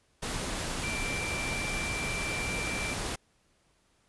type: tone in noise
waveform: sine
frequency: 2349 Hz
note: D7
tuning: in tune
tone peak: -34 dBFS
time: 0.83-2.94 s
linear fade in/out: 10 ms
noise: pink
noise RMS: -34 dBFS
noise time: 0.22-3.16 s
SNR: -3 dB
effects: pink hiss -69 dBFS RMS until 4.08 s + resampled to 24000 Hz